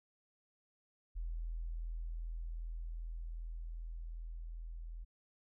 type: tone with level ramp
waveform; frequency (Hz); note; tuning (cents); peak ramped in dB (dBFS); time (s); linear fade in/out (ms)
sine; 41.29; E1; +4; -37 to -43; 1.15-5.05; 20
effects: none